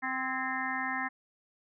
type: harmonic tone with a mistuned harmonic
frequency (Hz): 260.3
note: C4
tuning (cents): -9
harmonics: 1 / 3 / 4 / 5 / 6 / 7 / 8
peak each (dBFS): -40 / -38 / -38 / -41 / -41 / -35 / -40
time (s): 0.02-1.09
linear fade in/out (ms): 20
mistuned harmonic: 6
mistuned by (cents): +85
effects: none